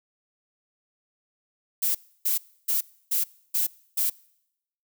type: noise bursts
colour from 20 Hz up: violet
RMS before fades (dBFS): -24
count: 6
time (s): 1.82-4.1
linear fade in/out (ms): 10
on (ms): 130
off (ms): 300
effects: noise-tail reverb RT60 0.8 s tail -24 dB re dry